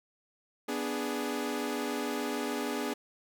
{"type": "chord", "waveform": "sawtooth", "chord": "G# diminished", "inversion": "first", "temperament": "equal", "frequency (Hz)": [246.9, 293.7, 415.3], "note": ["B3", "D4", "G#4"], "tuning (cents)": [0, 0, 0], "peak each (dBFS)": -32, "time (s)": [0.68, 2.94], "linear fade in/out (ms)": 10, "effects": []}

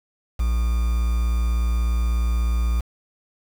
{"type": "tone with quantisation", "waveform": "triangle", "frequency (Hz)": 58.27, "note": "A#1", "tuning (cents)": 0, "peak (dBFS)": -16, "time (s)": [0.39, 2.81], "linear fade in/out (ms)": 10, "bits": 6, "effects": []}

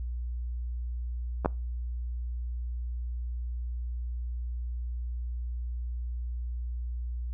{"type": "clicks", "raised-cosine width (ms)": 1, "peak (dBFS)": [-15, -10], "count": 2, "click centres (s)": [1.448, 1.459], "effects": ["noise-tail reverb RT60 0.3 s tail -25 dB re dry", "added 60 Hz sine -31 dBFS peak until 7.33 s"]}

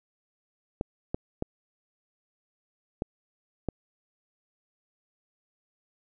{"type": "clicks", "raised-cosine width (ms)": 2, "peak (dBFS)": -15, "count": 5, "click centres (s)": [0.811, 1.145, 1.424, 3.021, 3.687], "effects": []}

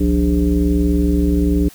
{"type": "tone with frequency modulation", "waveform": "sine", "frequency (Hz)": 180, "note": "F#3", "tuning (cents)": -47, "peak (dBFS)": -12, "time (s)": [0, 1.69], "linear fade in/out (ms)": 10, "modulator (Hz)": 113, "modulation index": 1.6, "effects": ["white hiss -43 dBFS RMS until 1.74 s"]}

